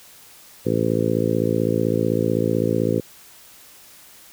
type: harmonic tone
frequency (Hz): 55.8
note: A1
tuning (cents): +25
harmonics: 2 / 3 / 4 / 5 / 6 / 7 / 8 / 9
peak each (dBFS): -26 / -26 / -26 / -26 / -26 / -26 / -26 / -26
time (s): 0.65-3.01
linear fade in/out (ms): 20
effects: white hiss -47 dBFS RMS until 4.32 s